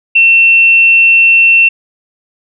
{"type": "tone", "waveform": "sine", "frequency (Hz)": 2700, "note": "E7", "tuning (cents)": 41, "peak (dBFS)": -3, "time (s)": [0.15, 1.69], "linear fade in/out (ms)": 10, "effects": []}